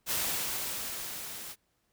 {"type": "noise with level ramp", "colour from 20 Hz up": "white", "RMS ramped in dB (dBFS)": [-30, -43], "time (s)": [0.06, 1.56], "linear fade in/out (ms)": 50, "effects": ["pink hiss -75 dBFS RMS until 1.92 s"]}